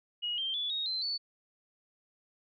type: tone with pitch steps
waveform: sine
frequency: 2895 / 3157 / 3443 / 3754 / 4094 / 4465 Hz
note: F#7 / G7 / A7 / A#7 / C8 / C#8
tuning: -38 / +12 / -38 / +11 / -38 / +12 cents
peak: -31 dBFS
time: 0.22-1.18 s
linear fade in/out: 20 ms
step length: 160 ms
effects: none